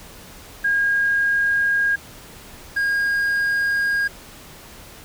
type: tone pair in turn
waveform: sine / triangle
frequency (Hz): 1627 / 1627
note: G#6 / G#6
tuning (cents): -36 / -36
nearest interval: unison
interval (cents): 0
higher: neither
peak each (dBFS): -16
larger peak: neither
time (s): 0.64-1.96 / 2.76-4.08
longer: neither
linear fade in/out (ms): 10
effects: pink hiss -42 dBFS RMS until 5.04 s